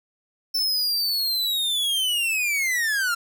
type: linear sweep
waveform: 45% pulse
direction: down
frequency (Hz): 5340 to 1356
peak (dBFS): -21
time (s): 0.54-3.15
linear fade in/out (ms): 10
effects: none